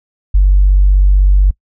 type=tone; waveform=sine; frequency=47.98 Hz; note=G1; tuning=36 cents flat; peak=-4 dBFS; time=0.34-1.51 s; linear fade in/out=10 ms; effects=noise-tail reverb RT60 0.1 s tail -24 dB re dry + tanh soft clip ceiling 0 dBFS